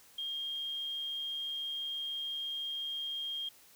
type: tone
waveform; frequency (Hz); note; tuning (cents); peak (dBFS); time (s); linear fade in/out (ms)
sine; 3223; G7; +47; -35; 0.18-3.49; 5
effects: white hiss -60 dBFS RMS until 3.75 s